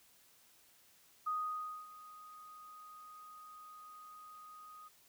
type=tone with ADSR envelope; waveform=sine; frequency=1244.5 Hz; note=D#6; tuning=in tune; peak=-33 dBFS; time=1.26-4.89 s; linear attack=14 ms; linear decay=590 ms; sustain=-18 dB; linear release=19 ms; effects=white hiss -66 dBFS RMS until 5.08 s